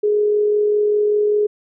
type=tone with amplitude modulation; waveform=sine; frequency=418.2 Hz; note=G#4; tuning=12 cents sharp; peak=-12 dBFS; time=0.03-1.47 s; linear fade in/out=10 ms; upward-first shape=sine; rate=45.1 Hz; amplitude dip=30%; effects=none